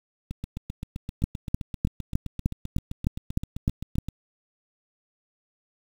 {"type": "two click trains", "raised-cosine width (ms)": 5, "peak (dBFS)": [-20, -10], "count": [30, 10], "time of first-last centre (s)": [[0.31, 4.086], [1.24, 3.984]], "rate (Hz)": [7.68, 3.28], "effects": ["7-bit"]}